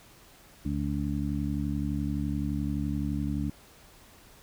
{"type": "harmonic tone", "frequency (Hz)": 71.7, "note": "D2", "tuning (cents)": -41, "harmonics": [1, 2, 3, 4], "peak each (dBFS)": [-33, -33, -33, -33], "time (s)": [0.65, 3.5], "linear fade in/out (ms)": 5, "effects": ["pink hiss -55 dBFS RMS until 4.42 s"]}